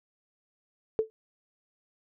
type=tone with exponential decay; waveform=sine; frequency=440 Hz; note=A4; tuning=in tune; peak=-18 dBFS; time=0.99-1.1 s; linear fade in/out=0 ms; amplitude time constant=22 ms; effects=none